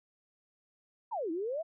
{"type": "exponential two-way sweep", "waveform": "sine", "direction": "down then up", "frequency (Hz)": [1013, 311.1, 683], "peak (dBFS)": -32, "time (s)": [1.11, 1.63], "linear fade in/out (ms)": 20, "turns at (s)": 1.31, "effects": []}